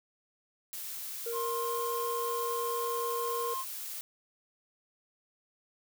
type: noise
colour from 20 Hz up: blue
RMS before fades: -40 dBFS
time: 0.73-4.01 s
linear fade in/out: 0 ms
type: tone with pitch glide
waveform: triangle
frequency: 466.2 to 470.3 Hz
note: A#4 to A#4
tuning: 0 to +15 cents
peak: -32 dBFS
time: 1.26-3.54 s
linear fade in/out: 5 ms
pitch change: +15 cents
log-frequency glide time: 1.4-1.78 s
type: tone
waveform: triangle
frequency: 1058 Hz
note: C6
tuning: 19 cents sharp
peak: -32 dBFS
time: 1.32-3.65 s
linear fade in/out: 50 ms
effects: none